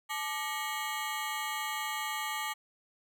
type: ring-modulated tone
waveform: 20% pulse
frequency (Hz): 1025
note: C6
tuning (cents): -36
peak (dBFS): -25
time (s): 0.09-2.54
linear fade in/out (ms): 20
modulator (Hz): 162
effects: none